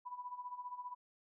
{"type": "tone with tremolo", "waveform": "sine", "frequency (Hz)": 987.8, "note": "B5", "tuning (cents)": 0, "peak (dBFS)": -40, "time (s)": [0.05, 0.95], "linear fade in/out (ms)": 20, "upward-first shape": "sine", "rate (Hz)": 15, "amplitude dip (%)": 75, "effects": []}